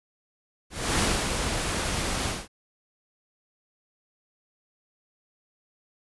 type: noise with ADSR envelope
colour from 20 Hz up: pink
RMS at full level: -23 dBFS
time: 0.7-2.48 s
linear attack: 290 ms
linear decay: 290 ms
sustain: -5 dB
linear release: 210 ms
effects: resampled to 24000 Hz